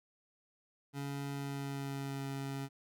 25% pulse tone with pitch glide, 140.4 to 137.27 Hz, C#3 to C#3, +22 to -17 cents, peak -34 dBFS, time 0.93-2.69 s, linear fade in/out 50 ms, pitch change -39 cents, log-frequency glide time 1.31-2.26 s, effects none

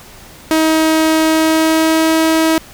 sawtooth tone with pitch glide, 317.5 to 321.2 Hz, D#4 to E4, +35 to -45 cents, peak -6 dBFS, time 0.51-2.58 s, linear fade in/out 0 ms, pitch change +20 cents, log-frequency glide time 1.25-2.15 s, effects pink hiss -38 dBFS RMS until 2.73 s

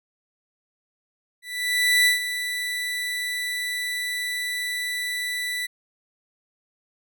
30% pulse tone with ADSR envelope, 1975.5 Hz, B6, in tune, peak -12 dBFS, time 1.42-5.67 s, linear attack 640 ms, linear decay 130 ms, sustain -11 dB, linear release 16 ms, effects none

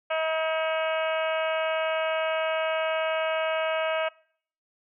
harmonic tone, 319.2 Hz, D#4, 44 cents sharp, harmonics 2 / 3 / 4 / 5 / 6 / 7 / 8 / 9 / 10, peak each -26 / -35 / -33 / -35 / -46 / -36 / -37 / -38 / -49 dBFS, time 0.1-4.09 s, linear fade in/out 10 ms, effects noise-tail reverb RT60 0.6 s tail -24 dB re dry

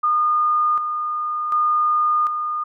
sine tone with tremolo, 1220 Hz, D#6, 34 cents flat, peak -15 dBFS, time 0.03-2.64 s, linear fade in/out 10 ms, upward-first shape square, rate 0.67 Hz, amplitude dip 50%, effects none

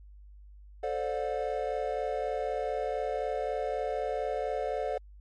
triangle chord, D dominant seventh, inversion second, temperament equal with one note detuned, 440 / 523.3 / 587.3 / 721.8 Hz, A4 / C5 / D5 / F#5, 0 / 0 / 0 / -43 cents, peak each -33 dBFS, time 0.83-4.98 s, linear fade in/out 5 ms, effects added 50 Hz sine -48 dBFS peak until 5.2 s + MP3 48 kbps

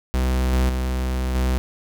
45% pulse tone with level steps, 63.8 Hz, C2, 43 cents flat, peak -18 / -16 / -21 / -18 dBFS, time 0.14-1.58 s, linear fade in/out 0 ms, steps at 0.53 / 0.69 / 1.35 s, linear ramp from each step 2 ms, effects none

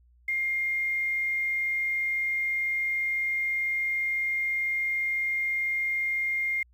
sine tone with quantisation, 2119 Hz, C7, 21 cents sharp, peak -25 dBFS, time 0.28-6.63 s, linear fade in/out 5 ms, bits 9, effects added 60 Hz sine -57 dBFS peak until 6.73 s

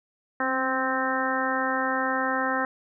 harmonic tone with a mistuned harmonic, 261.1 Hz, C4, 3 cents flat, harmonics 1 / 2 / 3 / 4 / 5 / 6 / 7, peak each -31 / -31 / -31 / -31 / -31 / -31 / -31 dBFS, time 0.4-2.65 s, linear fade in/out 2 ms, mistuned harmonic 1, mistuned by +24 cents, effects none

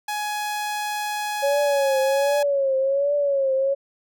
sawtooth tone, 838 Hz, G#5, 15 cents sharp, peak -21 dBFS, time 0.08-2.43 s, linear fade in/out 5 ms
sine tone with vibrato, 554.4 Hz, C#5, in tune, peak -18 dBFS, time 1.42-3.75 s, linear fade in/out 20 ms, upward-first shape triangle, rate 1.3 Hz, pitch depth 89 cents each way
effects none

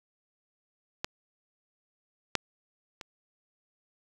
clicks, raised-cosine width 0.2 ms, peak -13 / -7 / -23 dBFS, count 3, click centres 1.045 / 2.353 / 3.012 s, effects 7-bit

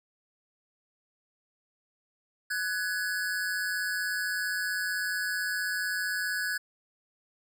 square tone pair together, 1493.6 / 1678 Hz, F#6 / G#6, +16 / +17 cents, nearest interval major second, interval 201 cents, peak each -33 / -32 dBFS, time 2.5-6.58 s, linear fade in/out 10 ms, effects none

